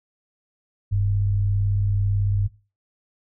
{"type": "tone pair together", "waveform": "sine", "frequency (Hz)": [42.36, 100.4], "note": ["E1", "G2"], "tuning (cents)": [48, 42], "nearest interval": "octave + minor third", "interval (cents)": 1494, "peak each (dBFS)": [-26, -19], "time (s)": [0.91, 2.48], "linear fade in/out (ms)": 20, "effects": ["noise-tail reverb RT60 0.3 s tail -18 dB re dry"]}